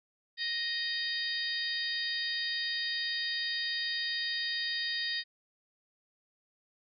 harmonic tone with a mistuned harmonic, 622.3 Hz, D#5, in tune, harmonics 3 / 4 / 5 / 6 / 7 / 8, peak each -35 / -47 / -43 / -36 / -43 / -36 dBFS, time 0.37-5.24 s, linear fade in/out 50 ms, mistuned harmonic 8, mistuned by -60 cents, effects MP3 64 kbps

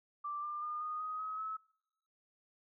sine tone with pitch steps, 1174.7 / 1193.9 / 1213.3 / 1233.1 / 1253.2 / 1273.6 / 1294.4 Hz, D6 / D6 / D#6 / D#6 / D#6 / D#6 / E6, 0 / +28 / -44 / -16 / +12 / +40 / -32 cents, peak -37 dBFS, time 0.24-1.57 s, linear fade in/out 10 ms, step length 190 ms, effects noise-tail reverb RT60 0.8 s tail -23 dB re dry

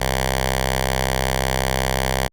5% pulse tone with notch filter, 65.41 Hz, C2, in tune, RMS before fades -21 dBFS, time 0-2.28 s, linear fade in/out 10 ms, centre 290 Hz, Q 0.61, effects Opus 48 kbps

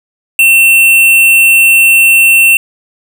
sine tone with hard clipping, 2700 Hz, E7, 41 cents sharp, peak -4 dBFS, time 0.39-2.57 s, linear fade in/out 2 ms, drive 16 dB, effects none

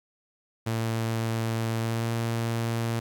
sawtooth tone with pitch glide, 113.5 to 115.42 Hz, A#2 to A#2, -46 to -17 cents, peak -22 dBFS, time 0.66-3 s, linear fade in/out 10 ms, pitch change +29 cents, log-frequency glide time 1.77-2.1 s, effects 10-bit

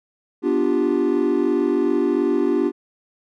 triangle chord, G dominant seventh, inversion first, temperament equal, 246.9 / 293.7 / 349.2 / 392 Hz, B3 / D4 / F4 / G4, 0 / 0 / 0 / 0 cents, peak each -22 / -19 / -19 / -20 dBFS, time 0.42-2.72 s, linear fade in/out 50 ms, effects tanh soft clip ceiling -7 dBFS

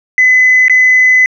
sine tone with dropouts, 2017 Hz, B6, 36 cents sharp, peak -3 dBFS, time 0.18-1.26 s, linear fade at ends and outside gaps 1 ms, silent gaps 0.682-0.697 s, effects tanh soft clip ceiling 0 dBFS

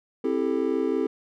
triangle chord, A minor seventh, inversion first, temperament just, 264 / 330 / 396 / 440 Hz, C4 / E4 / G4 / A4, +16 / +2 / +18 / 0 cents, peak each -26 dBFS, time 0.24-1.07 s, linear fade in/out 5 ms, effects none

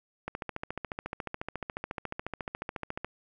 click train, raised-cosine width 0.5 ms, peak -19 dBFS, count 40, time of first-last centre 0.28-3.046 s, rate 14.1 Hz, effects none

